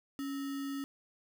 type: tone with sample-and-hold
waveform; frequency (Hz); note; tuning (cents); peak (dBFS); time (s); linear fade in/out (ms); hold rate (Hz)
sine; 277.2; C#4; 0; -35; 0.19-0.84; 0; 1575
effects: none